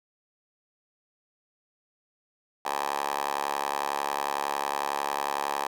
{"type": "tone with high-pass filter", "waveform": "10% pulse", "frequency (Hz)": 71, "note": "C#2", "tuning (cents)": 42, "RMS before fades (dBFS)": -30, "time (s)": [2.65, 5.67], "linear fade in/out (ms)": 5, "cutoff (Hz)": 770, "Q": 6.2, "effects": []}